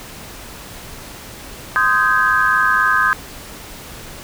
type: chord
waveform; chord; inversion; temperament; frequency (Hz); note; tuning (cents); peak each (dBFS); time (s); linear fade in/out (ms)
sine; Ab major seventh; first; just; 1038.3 / 1245.9 / 1557.4 / 1661.2; C6 / Eb6 / G6 / Ab6; -14 / +2 / -12 / 0; -20 / -17 / -16 / -19; 1.76-3.13; 0
effects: pink hiss -35 dBFS RMS until 4.23 s